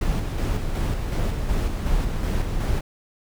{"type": "noise with tremolo", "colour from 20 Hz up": "brown", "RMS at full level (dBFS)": -22, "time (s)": [0.01, 2.81], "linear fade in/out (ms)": 5, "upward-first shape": "square", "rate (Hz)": 2.7, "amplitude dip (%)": 35, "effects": []}